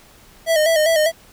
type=tone with vibrato; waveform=square; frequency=635 Hz; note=D#5; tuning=35 cents sharp; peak=-14 dBFS; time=0.46-1.12 s; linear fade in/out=50 ms; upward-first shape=square; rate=5 Hz; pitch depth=61 cents each way; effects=pink hiss -48 dBFS RMS until 1.32 s